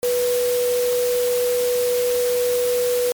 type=tone in noise; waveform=sine; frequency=490.7 Hz; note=B4; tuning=11 cents flat; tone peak=-17 dBFS; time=0.03-3.12 s; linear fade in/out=0 ms; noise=white; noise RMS=-29 dBFS; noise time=0.03-3.12 s; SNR=+9 dB; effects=MP3 96 kbps